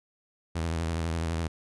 sawtooth tone with vibrato, 82.3 Hz, E2, 2 cents flat, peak -24 dBFS, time 0.55-1.48 s, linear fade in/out 10 ms, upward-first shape square, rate 12 Hz, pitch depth 49 cents each way, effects resampled to 24000 Hz

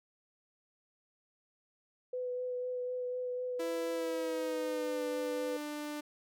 sine tone with vibrato, 499.2 Hz, B4, 19 cents sharp, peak -34 dBFS, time 2.13-5.57 s, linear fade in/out 5 ms, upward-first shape sine, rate 4 Hz, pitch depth 13 cents each way
sawtooth tone with pitch glide, 331.7 to 297.2 Hz, E4 to D4, +11 to +21 cents, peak -34 dBFS, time 3.59-6.01 s, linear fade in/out 10 ms, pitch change -190 cents, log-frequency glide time 3.9-5.03 s
effects none

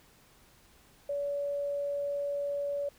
sine tone, 570 Hz, C#5, 48 cents sharp, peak -30 dBFS, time 1.09-2.89 s, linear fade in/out 5 ms, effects pink hiss -61 dBFS RMS until 2.98 s

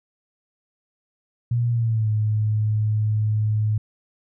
sine tone with pitch glide, 119.1 to 107.34 Hz, A#2 to A2, +38 to -42 cents, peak -18 dBFS, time 1.51-3.78 s, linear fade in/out 5 ms, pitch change -180 cents, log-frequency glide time 1.7-2.1 s, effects none

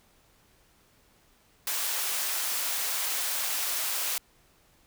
white high-pass noise, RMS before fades -30 dBFS, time 1.67-4.18 s, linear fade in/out 2 ms, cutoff 610 Hz, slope 12 dB/octave, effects pink hiss -63 dBFS RMS until 4.86 s

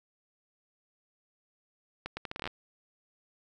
accelerating click train, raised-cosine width 0.3 ms, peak -20 dBFS, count 11, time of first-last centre 2.06-2.475 s, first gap 110 ms, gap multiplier 0.75, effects none

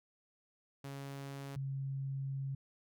sawtooth / sine tone pair in turn, 138.59 / 136.05 Hz, C#3 / C#3, 0 / -32 cents, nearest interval unison, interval 32 cents, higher first, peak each -39 / -36 dBFS, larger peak second, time 0.84-1.56 / 1.56-2.55 s, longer second, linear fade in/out 5 ms, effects none

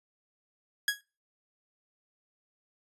sawtooth tone with exponential decay, 1661.2 Hz, G#6, in tune, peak -18 dBFS, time 0.88-1.01 s, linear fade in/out 2 ms, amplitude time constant 28 ms, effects noise-tail reverb RT60 0.3 s tail -20 dB re dry + resampled to 32000 Hz

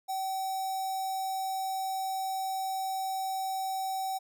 square tone with notch filter, 765 Hz, G5, 42 cents flat, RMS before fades -33 dBFS, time 0.08-4.19 s, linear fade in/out 20 ms, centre 2500 Hz, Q 0.81, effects none

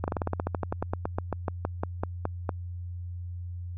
slowing click train, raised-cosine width 1 ms, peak -14 dBFS, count 23, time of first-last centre 0.04-2.492 s, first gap 39 ms, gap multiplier 1.09, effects added 88 Hz sine -34 dBFS peak until 3.77 s

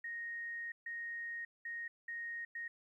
sine tone bursts at uneven times, 1864.7 Hz, A#6, in tune, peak -40 dBFS, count 5, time 0.04-0.72 / 0.86-1.45 / 1.65-1.88 / 2.08-2.45 / 2.55-2.68 s, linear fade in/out 5 ms, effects 13-bit

